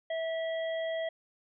harmonic tone, 652 Hz, E5, 19 cents flat, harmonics 1 / 3 / 5, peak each -31 / -41 / -45 dBFS, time 0.1-1.09 s, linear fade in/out 5 ms, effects none

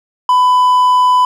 triangle tone, 1000 Hz, B5, 21 cents sharp, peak -5 dBFS, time 0.29-1.25 s, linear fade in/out 2 ms, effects none

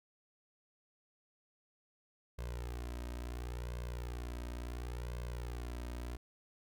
sawtooth tone with flanger, 60.1 Hz, B1, 46 cents flat, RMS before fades -42 dBFS, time 2.38-6.17 s, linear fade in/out 10 ms, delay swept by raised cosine 1.9 to 3.2 ms, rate 0.71 Hz, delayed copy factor +0.95, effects none

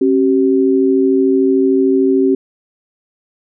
sine tone pair together, 270 / 383.4 Hz, C#4 / G4, -45 / -38 cents, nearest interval tritone, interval 607 cents, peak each -12 dBFS, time 0.01-2.35 s, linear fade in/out 5 ms, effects none

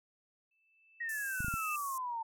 sine tone with exponential growth, 2641 Hz, E7, 3 cents sharp, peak -35 dBFS, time 0.51-1.76 s, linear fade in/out 5 ms, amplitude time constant 270 ms
sine exponential sweep, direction down, 1903 to 889 Hz, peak -35 dBFS, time 1-2.23 s, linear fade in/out 10 ms
white band-pass noise, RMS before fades -46 dBFS, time 1.09-1.98 s, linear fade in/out 2 ms, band 5900 to 15000 Hz, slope 48 dB/octave
clicks, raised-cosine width 5 ms, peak -27 dBFS, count 4, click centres 1.405 / 1.446 / 1.483 / 1.54 s
effects none

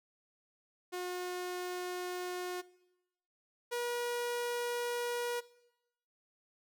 sawtooth tone pair in turn, 360.4 / 481.1 Hz, F#4 / B4, -45 / -45 cents, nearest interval perfect fourth, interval 500 cents, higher second, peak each -33 / -30 dBFS, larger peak second, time 0.92-2.62 / 3.71-5.41 s, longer neither, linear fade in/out 20 ms, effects noise-tail reverb RT60 0.9 s tail -20 dB re dry

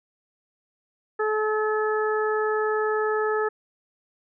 harmonic tone, 430 Hz, A4, 40 cents flat, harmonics 1 / 2 / 3 / 4, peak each -23 / -31 / -29 / -31 dBFS, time 1.19-3.49 s, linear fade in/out 10 ms, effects none

